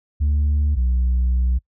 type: tone pair in turn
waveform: sine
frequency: 73.42 / 62.08 Hz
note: D2 / B1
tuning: 0 / +10 cents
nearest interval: minor third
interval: 290 cents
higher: first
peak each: -13 dBFS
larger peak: neither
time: 0.2-0.76 / 0.76-1.59 s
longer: second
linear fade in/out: 20 ms
effects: noise-tail reverb RT60 0.1 s tail -26 dB re dry + tanh soft clip ceiling -14 dBFS